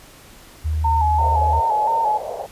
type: tone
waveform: sine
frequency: 77.78 Hz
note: D#2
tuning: in tune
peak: -18 dBFS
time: 0.64-1.61 s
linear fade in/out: 20 ms
type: tone with vibrato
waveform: sine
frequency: 880 Hz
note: A5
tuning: in tune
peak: -16 dBFS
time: 0.84-2.18 s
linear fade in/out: 10 ms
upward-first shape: square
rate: 2.9 Hz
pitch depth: 57 cents each way
type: band-pass noise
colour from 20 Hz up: pink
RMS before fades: -29 dBFS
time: 1.18-2.47 s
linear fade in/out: 20 ms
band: 480 to 820 Hz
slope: 48 dB/octave
effects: pink hiss -45 dBFS RMS until 2.51 s + resampled to 32000 Hz